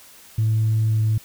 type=tone with pitch glide; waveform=sine; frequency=110 to 109.18 Hz; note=A2 to A2; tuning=0 to -13 cents; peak=-15 dBFS; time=0.38-1.18 s; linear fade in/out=5 ms; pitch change=-13 cents; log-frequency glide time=0.87-0.99 s; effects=tanh soft clip ceiling -13 dBFS + white hiss -47 dBFS RMS until 1.24 s